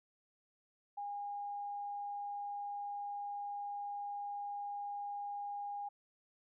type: tone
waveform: sine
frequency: 814 Hz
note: G#5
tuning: 35 cents flat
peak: -39 dBFS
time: 0.97-5.89 s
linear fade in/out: 10 ms
effects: none